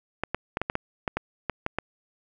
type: clicks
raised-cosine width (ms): 0.5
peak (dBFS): -11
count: 11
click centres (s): 0.236 / 0.346 / 0.571 / 0.616 / 0.699 / 0.754 / 1.078 / 1.17 / 1.497 / 1.664 / 1.786
effects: none